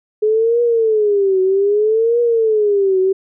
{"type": "tone with vibrato", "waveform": "sine", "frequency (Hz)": 422.9, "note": "G#4", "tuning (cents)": 31, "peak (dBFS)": -11, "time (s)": [0.22, 3.13], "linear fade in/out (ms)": 10, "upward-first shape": "triangle", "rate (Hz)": 0.63, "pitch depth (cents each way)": 220, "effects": []}